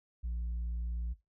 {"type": "tone", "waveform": "sine", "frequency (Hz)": 58.27, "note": "A#1", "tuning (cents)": 0, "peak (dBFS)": -31, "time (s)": [0.23, 1.14], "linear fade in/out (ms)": 20, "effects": ["noise-tail reverb RT60 0.2 s tail -17 dB re dry", "tanh soft clip ceiling -32 dBFS"]}